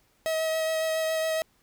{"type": "tone with vibrato", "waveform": "45% pulse", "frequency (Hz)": 639, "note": "D#5", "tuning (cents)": 46, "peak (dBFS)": -25, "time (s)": [0.26, 1.42], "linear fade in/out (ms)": 0, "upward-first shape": "sine", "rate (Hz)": 7.2, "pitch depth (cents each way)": 12, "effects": ["pink hiss -66 dBFS RMS until 1.62 s"]}